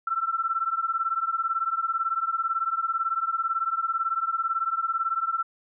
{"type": "beating tone pair", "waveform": "sine", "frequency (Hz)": [1332, 1350], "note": ["E6", "E6"], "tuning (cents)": [18, 41], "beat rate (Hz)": 18, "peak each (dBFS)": -27, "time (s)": [0.07, 5.43], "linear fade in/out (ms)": 5, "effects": []}